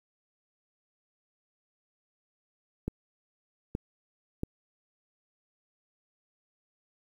clicks, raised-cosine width 3 ms, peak -18 dBFS, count 3, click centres 2.88 / 3.751 / 4.434 s, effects 9-bit

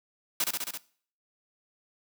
white noise with echo, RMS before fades -27 dBFS, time 0.4-0.44 s, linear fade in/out 2 ms, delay 67 ms, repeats 5, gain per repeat -2 dB, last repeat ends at 0.775 s, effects noise-tail reverb RT60 0.5 s tail -20 dB re dry + high-pass 150 Hz 12 dB/octave

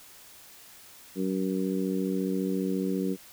harmonic tone, 94.6 Hz, F#2, 39 cents sharp, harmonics 2 / 3 / 4 / 5, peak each -29 / -31 / -33 / -36 dBFS, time 1.15-3.17 s, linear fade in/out 50 ms, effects white hiss -51 dBFS RMS until 3.32 s

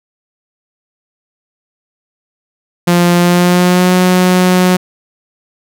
sawtooth tone with pitch glide, 174.61 to 182.34 Hz, F3 to F#3, 0 to -25 cents, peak -3 dBFS, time 2.87-4.77 s, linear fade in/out 10 ms, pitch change +75 cents, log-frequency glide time 3.17-3.94 s, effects none

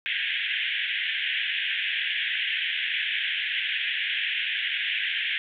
white band-pass noise, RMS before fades -28 dBFS, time 0.06-5.38 s, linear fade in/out 0 ms, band 1600 to 3400 Hz, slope 96 dB/octave, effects none

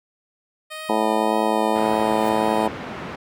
10% pulse tone with vibrato, 619 Hz, D#5, 9 cents flat, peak -23 dBFS, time 0.7-2.68 s, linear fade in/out 20 ms, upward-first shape triangle, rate 1.8 Hz, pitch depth 23 cents each way
harmonic tone, 109.2 Hz, A2, 13 cents flat, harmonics 2 / 3 / 4 / 5 / 6 / 7 / 8 / 9, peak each -26 / -26 / -26 / -26 / -26 / -26 / -26 / -26 dBFS, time 0.89-2.68 s, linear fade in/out 5 ms
pink band-pass noise, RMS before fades -33 dBFS, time 1.75-3.16 s, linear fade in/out 10 ms, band 130 to 2100 Hz, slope 12 dB/octave
blue noise with exponential growth, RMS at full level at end -39 dBFS, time 2.06-2.29 s, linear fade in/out 0 ms, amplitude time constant 49 ms
effects none

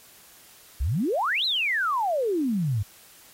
sine exponential two-way sweep, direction up then down, 55 to 4186 to 95.1 Hz, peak -22 dBFS, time 0.8-2.83 s, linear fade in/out 10 ms, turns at 1.45 s, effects white hiss -52 dBFS RMS until 3.33 s + AAC 48 kbps

